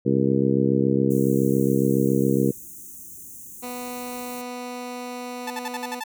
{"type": "harmonic tone", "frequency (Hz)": 67.2, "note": "C2", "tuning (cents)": 47, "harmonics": [2, 3, 4, 5, 6, 7], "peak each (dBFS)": [-25, -23, -24, -25, -26, -26], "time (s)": [0.05, 2.52], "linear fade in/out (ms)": 20}
{"type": "band-stop noise", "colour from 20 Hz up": "white", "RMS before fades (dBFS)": -41, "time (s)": [1.1, 4.42], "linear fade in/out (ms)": 10, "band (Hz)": [380, 6100], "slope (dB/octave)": 96}
{"type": "tone", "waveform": "15% pulse", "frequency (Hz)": 246.9, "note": "B3", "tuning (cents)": 0, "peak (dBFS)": -25, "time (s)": [3.62, 6.01], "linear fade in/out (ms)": 20}
{"type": "tone bursts", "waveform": "sawtooth", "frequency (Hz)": 880, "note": "A5", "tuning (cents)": 0, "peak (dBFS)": -24, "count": 7, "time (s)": [5.47, 6.038], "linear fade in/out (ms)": 5, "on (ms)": 34, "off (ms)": 55}
{"effects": []}